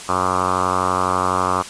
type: tone with low-pass filter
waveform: 5% pulse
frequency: 92.1 Hz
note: F#2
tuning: 7 cents flat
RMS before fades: -19 dBFS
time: 0.08-1.63 s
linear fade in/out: 20 ms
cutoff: 1200 Hz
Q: 5.9
effects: white hiss -34 dBFS RMS until 1.69 s + resampled to 22050 Hz